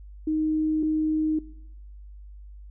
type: tone pair in turn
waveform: sine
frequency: 311.1 / 311.1 Hz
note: D#4 / D#4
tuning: 0 / 0 cents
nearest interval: unison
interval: 0 cents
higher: neither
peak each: -22 dBFS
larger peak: neither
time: 0.27-0.83 / 0.83-1.39 s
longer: neither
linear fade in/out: 5 ms
effects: noise-tail reverb RT60 1.0 s tail -22 dB re dry + added 50 Hz sine -41 dBFS peak until 2.7 s